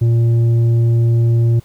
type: tone with tanh clipping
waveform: sine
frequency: 116.54 Hz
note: A#2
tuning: in tune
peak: -11 dBFS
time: 0.01-1.6 s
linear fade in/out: 10 ms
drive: 6 dB
effects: pink hiss -50 dBFS RMS until 1.64 s